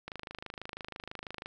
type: click train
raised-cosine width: 0.3 ms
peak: -24 dBFS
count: 37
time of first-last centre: 0.08-1.459 s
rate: 26.1 Hz
effects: none